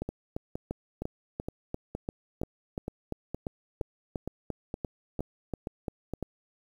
two click trains, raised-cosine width 2 ms, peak -20 / -19 dBFS, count 14 / 19, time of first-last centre 0.09-6.137 / 0.02-6.227 s, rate 2.15 / 2.9 Hz, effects 9-bit

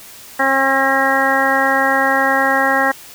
harmonic tone, 269.6 Hz, C#4, 48 cents flat, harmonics 1 / 2 / 3 / 4 / 5 / 6 / 7, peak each -23 / -20 / -18 / -21 / -23 / -19 / -18 dBFS, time 0.39-2.92 s, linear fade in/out 10 ms, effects white hiss -38 dBFS RMS until 3.14 s

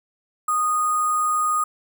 sine tone with sample-and-hold, 1234 Hz, D#6, 15 cents flat, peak -18 dBFS, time 0.48-1.64 s, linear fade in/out 5 ms, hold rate 8820 Hz, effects none

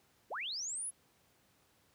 sine linear sweep, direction up, 283.9 to 10890 Hz, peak -37 dBFS, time 0.3-0.91 s, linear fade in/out 20 ms, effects pink hiss -70 dBFS RMS until 1.94 s + high-pass 80 Hz 12 dB/octave

